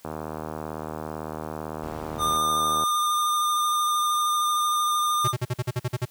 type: click train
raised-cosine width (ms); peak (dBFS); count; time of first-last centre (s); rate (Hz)
1; -18; 218; 0.05-2.836; 77.9
type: noise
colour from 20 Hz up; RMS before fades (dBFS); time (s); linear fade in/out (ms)
brown; -34; 1.82-2.38; 20
type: tone with vibrato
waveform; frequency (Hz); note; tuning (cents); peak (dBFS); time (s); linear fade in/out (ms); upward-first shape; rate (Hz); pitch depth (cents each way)
square; 1209; D6; +50; -22; 2.18-5.34; 50; sine; 13; 13
type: tone bursts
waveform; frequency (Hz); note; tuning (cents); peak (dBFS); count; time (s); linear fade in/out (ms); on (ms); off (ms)
square; 123.47; B2; 0; -23; 10; 5.24-6.054; 10; 40; 46
effects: white hiss -56 dBFS RMS until 6.1 s + high-pass 80 Hz 12 dB/octave